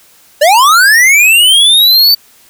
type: linear sweep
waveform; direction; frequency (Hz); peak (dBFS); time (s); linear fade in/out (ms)
square; up; 554.4 to 4600; -4; 0.41-2.15; 10
effects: white hiss -44 dBFS RMS until 2.49 s